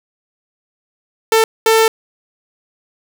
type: tone bursts at uneven times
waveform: sawtooth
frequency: 446.1 Hz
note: A4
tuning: 24 cents sharp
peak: -5 dBFS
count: 2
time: 1.32-1.44 / 1.66-1.88 s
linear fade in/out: 2 ms
effects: none